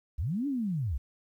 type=linear two-way sweep; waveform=sine; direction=up then down; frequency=54.2 to 293.7 to 54.2 Hz; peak=-28 dBFS; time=0.18-0.98 s; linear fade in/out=10 ms; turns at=0.47 s; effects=11-bit